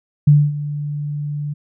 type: tone with ADSR envelope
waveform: sine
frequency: 146.83 Hz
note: D3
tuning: in tune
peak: -5 dBFS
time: 0.27-1.54 s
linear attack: 8 ms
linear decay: 240 ms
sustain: -16 dB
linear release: 15 ms
effects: none